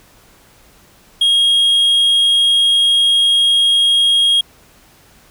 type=tone; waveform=triangle; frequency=3266 Hz; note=G#7; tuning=30 cents flat; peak=-8 dBFS; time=1.21-4.41 s; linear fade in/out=5 ms; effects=pink hiss -48 dBFS RMS until 5.3 s